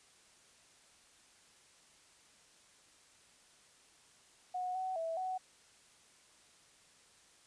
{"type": "tone with pitch steps", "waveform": "sine", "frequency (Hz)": [731, 750, 655, 746], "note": ["F#5", "F#5", "E5", "F#5"], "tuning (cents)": [-21, 23, -11, 14], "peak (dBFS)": -35, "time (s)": [4.54, 5.38], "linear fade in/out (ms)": 10, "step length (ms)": 210, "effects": ["white hiss -64 dBFS RMS until 7.46 s", "resampled to 22050 Hz"]}